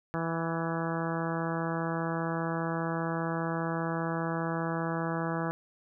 harmonic tone with a mistuned harmonic, 165 Hz, E3, 2 cents sharp, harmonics 1 / 2 / 3 / 4 / 5 / 6 / 7 / 8 / 9 / 10, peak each -33 / -36 / -38 / -39 / -40 / -41 / -41 / -42 / -43 / -43 dBFS, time 0.14-5.51 s, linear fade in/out 0 ms, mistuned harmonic 10, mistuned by +30 cents, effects none

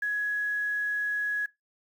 sine tone with quantisation, 1676 Hz, G#6, 15 cents sharp, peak -26 dBFS, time 0.02-1.46 s, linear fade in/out 5 ms, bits 9, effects noise-tail reverb RT60 0.2 s tail -22 dB re dry

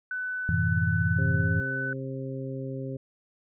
sine tone, 1500 Hz, F#6, 23 cents sharp, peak -29 dBFS, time 0.11-1.93 s, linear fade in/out 2 ms
sine chord, F# half-diminished seventh, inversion none, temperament equal, 92.5 / 110 / 130.81 / 164.81 Hz, F#2 / A2 / C3 / E3, 0 / 0 / 0 / 0 cents, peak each -27 / -29 / -32 / -27 dBFS, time 0.49-1.6 s, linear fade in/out 0 ms
harmonic tone, 133.1 Hz, C3, 30 cents sharp, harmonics 1 / 2 / 3 / 4, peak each -34 / -37 / -39 / -40 dBFS, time 1.18-2.97 s, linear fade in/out 5 ms
effects none

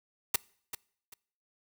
white noise with echo, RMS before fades -25 dBFS, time 0.34-0.36 s, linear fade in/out 5 ms, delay 390 ms, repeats 2, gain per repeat -12 dB, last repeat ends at 1.14 s, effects noise-tail reverb RT60 0.6 s tail -25 dB re dry

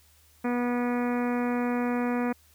harmonic tone, 243.4 Hz, B3, 25 cents flat, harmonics 1 / 2 / 3 / 4 / 5 / 6 / 7 / 8 / 9 / 10, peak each -26 / -32 / -36 / -38 / -40 / -42 / -43 / -44 / -45 / -46 dBFS, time 0.44-2.33 s, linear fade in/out 10 ms, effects added 76 Hz sine -61 dBFS peak until 2.54 s + white hiss -61 dBFS RMS until 2.54 s

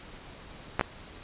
clicks, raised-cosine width 0.5 ms, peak -9 dBFS, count 2, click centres 0.795 / 0.811 s, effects pink hiss -47 dBFS RMS until 1.23 s + resampled to 8000 Hz

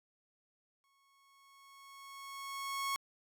sawtooth tone with exponential growth, 1100 Hz, C#6, 14 cents flat, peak -29 dBFS, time 0.84-2.96 s, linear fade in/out 0 ms, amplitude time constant 460 ms, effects AAC 64 kbps

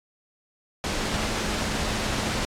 sine tone in noise, 214.4 Hz, A3, 45 cents flat, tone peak -35 dBFS, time 0.99-2.43 s, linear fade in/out 0 ms, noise pink, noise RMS -27 dBFS, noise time 0.84-2.45 s, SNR -11 dB, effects low-pass 7000 Hz 12 dB/octave + AAC 64 kbps

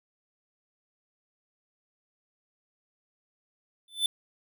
square tone with exponential growth, 3520 Hz, A7, in tune, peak -20 dBFS, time 3.88-4.06 s, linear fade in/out 2 ms, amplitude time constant 38 ms, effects none

